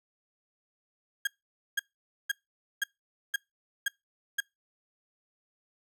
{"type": "tone bursts", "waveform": "35% pulse", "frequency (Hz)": 1628, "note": "G#6", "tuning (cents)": -35, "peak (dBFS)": -24, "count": 7, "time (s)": [1.25, 4.404], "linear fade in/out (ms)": 5, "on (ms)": 22, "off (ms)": 500, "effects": ["noise-tail reverb RT60 0.2 s tail -24 dB re dry"]}